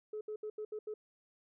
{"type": "tone bursts at uneven times", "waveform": "sine", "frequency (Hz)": 427.1, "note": "G#4", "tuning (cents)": 48, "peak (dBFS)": -37, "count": 6, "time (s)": [[0.13, 0.21], [0.28, 0.36], [0.43, 0.5], [0.58, 0.65], [0.72, 0.79], [0.87, 0.94]], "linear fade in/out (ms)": 5, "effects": ["tanh soft clip ceiling -34 dBFS"]}